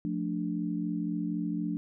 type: chord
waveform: sine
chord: D minor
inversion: first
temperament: just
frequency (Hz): 176.2 / 220.2 / 293.7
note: F3 / A3 / D4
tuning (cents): +16 / +2 / 0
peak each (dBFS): -33 / -35 / -33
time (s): 0.05-1.77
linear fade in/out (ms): 0
effects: none